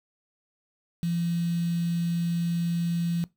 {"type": "tone with quantisation", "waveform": "sine", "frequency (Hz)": 170.3, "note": "F3", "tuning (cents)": -43, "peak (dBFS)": -24, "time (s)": [1.03, 3.24], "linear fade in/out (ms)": 0, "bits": 7, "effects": ["noise-tail reverb RT60 0.2 s tail -21 dB re dry"]}